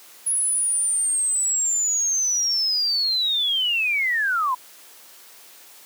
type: linear sweep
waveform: sine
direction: down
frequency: 10500 to 971 Hz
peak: -19 dBFS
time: 0.26-4.55 s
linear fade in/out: 10 ms
effects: white hiss -47 dBFS RMS until 5.85 s + high-pass 300 Hz 12 dB/octave